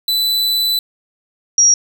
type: tone pair in turn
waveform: 45% pulse / sine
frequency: 3989 / 5681 Hz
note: B7 / F8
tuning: +17 / +29 cents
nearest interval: tritone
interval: 612 cents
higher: second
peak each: -14 / -7 dBFS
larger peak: second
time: 0.08-0.79 / 1.58-1.74 s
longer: first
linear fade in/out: 2 ms
effects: none